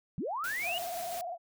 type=linear sweep; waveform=sine; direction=up; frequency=128.6 to 2960 Hz; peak=-32 dBFS; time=0.18-0.78 s; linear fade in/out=0 ms
type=noise with tremolo; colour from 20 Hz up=white; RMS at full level=-42 dBFS; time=0.44-1.21 s; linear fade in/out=0 ms; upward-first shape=sine; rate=5.9 Hz; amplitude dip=25%
type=tone with vibrato; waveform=sine; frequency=698.5 Hz; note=F5; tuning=in tune; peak=-35 dBFS; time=0.62-1.38 s; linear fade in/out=50 ms; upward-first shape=square; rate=20 Hz; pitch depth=66 cents each way
effects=none